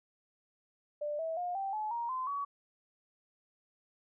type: tone with pitch steps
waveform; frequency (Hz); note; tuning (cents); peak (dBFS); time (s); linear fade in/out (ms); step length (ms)
sine; 592 / 649.3 / 712.2 / 781.1 / 856.8 / 939.7 / 1030.7 / 1130.5; D5 / E5 / F5 / G5 / A5 / A#5 / C6 / C#6; +14 / -26 / +34 / -6 / -46 / +14 / -26 / +34; -33; 1.01-2.45; 10; 180
effects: none